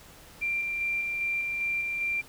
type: tone with tremolo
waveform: sine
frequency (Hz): 2369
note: D7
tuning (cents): +14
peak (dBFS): -26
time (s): 0.41-2.22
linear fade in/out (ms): 20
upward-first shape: square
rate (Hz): 2.5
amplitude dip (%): 25
effects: pink hiss -51 dBFS RMS until 2.28 s